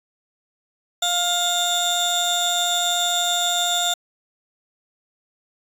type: tone cluster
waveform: 30% pulse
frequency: 704 / 3513 / 3684 Hz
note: F5 / A7 / A#7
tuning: +14 / -3 / -21 cents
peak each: -21 dBFS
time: 1.02-3.94 s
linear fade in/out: 5 ms
effects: resampled to 32000 Hz